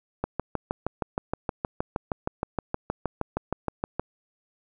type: click train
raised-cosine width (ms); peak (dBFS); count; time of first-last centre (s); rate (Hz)
1; -12; 25; 0.24-3.996; 6.39
effects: none